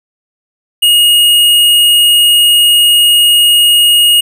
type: tone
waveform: square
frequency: 2870 Hz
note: F7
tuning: 47 cents sharp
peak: -5 dBFS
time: 0.82-4.21 s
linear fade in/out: 10 ms
effects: none